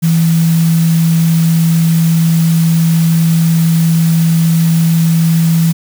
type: tone in noise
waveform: sine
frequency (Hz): 164.6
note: E3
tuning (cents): -2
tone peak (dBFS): -7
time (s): 0.02-5.73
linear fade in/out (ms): 20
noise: white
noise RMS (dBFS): -25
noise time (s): 0.02-5.73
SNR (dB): +15
effects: none